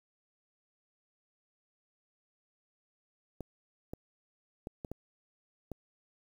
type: clicks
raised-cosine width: 2 ms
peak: -26 dBFS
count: 6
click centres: 3.407 / 3.935 / 4.671 / 4.848 / 4.916 / 5.717 s
effects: 9-bit